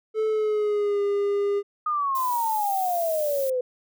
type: tone with pitch glide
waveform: triangle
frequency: 436.1 to 404.6 Hz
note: A4 to G#4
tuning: -15 to -45 cents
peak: -19 dBFS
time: 0.14-1.63 s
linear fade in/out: 50 ms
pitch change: -130 cents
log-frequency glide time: 0.27-1.01 s
type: exponential sweep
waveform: sine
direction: down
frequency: 1244 to 493.9 Hz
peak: -22 dBFS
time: 1.86-3.61 s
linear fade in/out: 5 ms
type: noise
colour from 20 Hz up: violet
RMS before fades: -35 dBFS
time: 2.15-3.5 s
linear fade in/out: 2 ms
effects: none